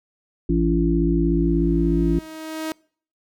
harmonic tone, 56.6 Hz, A1, 50 cents sharp, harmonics 1 / 3 / 5 / 6, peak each -22 / -22 / -22 / -22 dBFS, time 0.49-2.19 s, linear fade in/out 5 ms
sawtooth tone with exponential growth, 316.3 Hz, D#4, 29 cents sharp, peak -20 dBFS, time 1.24-2.72 s, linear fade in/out 0 ms, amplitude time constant 320 ms
effects noise-tail reverb RT60 0.5 s tail -25 dB re dry

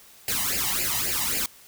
white noise with flanger, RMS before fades -26 dBFS, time 0.28-1.46 s, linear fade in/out 2 ms, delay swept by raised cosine 0.41 to 1.05 ms, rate 3.7 Hz, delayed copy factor +0.85, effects white hiss -51 dBFS RMS until 1.67 s

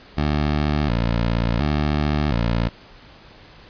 15% pulse tone with vibrato, 65.5 Hz, C2, 2 cents sharp, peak -12 dBFS, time 0.17-2.69 s, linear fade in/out 10 ms, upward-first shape square, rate 0.7 Hz, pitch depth 220 cents each way, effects pink hiss -46 dBFS RMS until 3.69 s + resampled to 11025 Hz

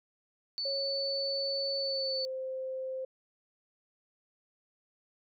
sine tone, 4490 Hz, C#8, 21 cents sharp, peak -32 dBFS, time 0.58-2.25 s, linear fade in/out 0 ms
sine tone with pitch glide, 550 to 522.4 Hz, C#5 to C5, -14 to -3 cents, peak -34 dBFS, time 0.65-3.05 s, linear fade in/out 5 ms, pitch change -89 cents, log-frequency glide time 1.78-2.24 s
effects none

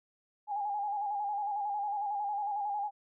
sine tone with vibrato, 820 Hz, G#5, 22 cents flat, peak -31 dBFS, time 0.47-2.91 s, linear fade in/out 50 ms, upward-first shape square, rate 11 Hz, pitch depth 43 cents each way, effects none

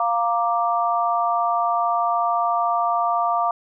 sine chord, Bb major, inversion second, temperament equal, 698.5 / 932.3 / 1174.7 Hz, F5 / Bb5 / D6, 0 / 0 / 0 cents, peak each -21 / -25 / -22 dBFS, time 0-3.51 s, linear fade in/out 2 ms, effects none

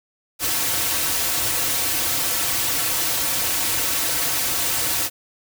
white noise with comb filter, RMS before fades -22 dBFS, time 0.39-5.1 s, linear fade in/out 50 ms, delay 4.9 ms, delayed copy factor -0.95, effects none

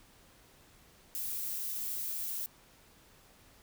violet noise, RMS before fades -37 dBFS, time 1.15-2.46 s, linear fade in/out 0 ms, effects pink hiss -61 dBFS RMS until 3.62 s

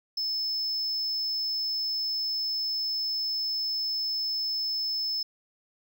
triangle tone, 5240 Hz, E8, 11 cents flat, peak -26 dBFS, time 0.17-5.23 s, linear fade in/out 5 ms, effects none

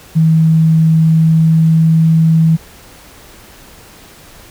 sine tone with pitch glide, 160.5 to 161.71 Hz, E3 to E3, -46 to -33 cents, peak -6 dBFS, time 0.15-2.57 s, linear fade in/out 20 ms, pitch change +13 cents, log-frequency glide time 1-2.05 s, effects pink hiss -39 dBFS RMS until 4.5 s

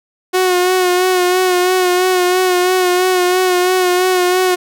sawtooth tone with vibrato, 364.7 Hz, F#4, 25 cents flat, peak -7 dBFS, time 0.33-4.56 s, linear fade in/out 20 ms, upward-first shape sine, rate 3 Hz, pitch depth 34 cents each way, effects none

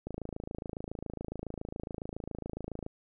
click train, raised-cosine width 2 ms, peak -24 dBFS, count 77, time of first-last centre 0.07-2.864 s, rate 27.2 Hz, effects none

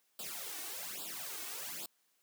white noise with flanger, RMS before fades -43 dBFS, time 0.19-1.86 s, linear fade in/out 2 ms, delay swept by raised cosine 0.24 to 2.74 ms, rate 1.2 Hz, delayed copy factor +0.95, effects white hiss -75 dBFS RMS until 2.22 s + high-pass 200 Hz 12 dB/octave

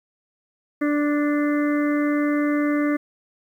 harmonic tone, 293.7 Hz, D4, in tune, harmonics 1 / 2 / 4 / 5 / 6 / 7, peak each -19 / -28 / -32 / -36 / -34 / -34 dBFS, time 0.81-2.97 s, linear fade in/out 10 ms, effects 9-bit

